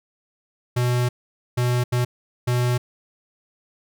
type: tone bursts at uneven times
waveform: square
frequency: 123.1 Hz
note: B2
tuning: 5 cents flat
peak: -19 dBFS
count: 4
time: 0.76-1.09 / 1.57-1.84 / 1.92-2.05 / 2.47-2.78 s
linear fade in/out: 10 ms
effects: none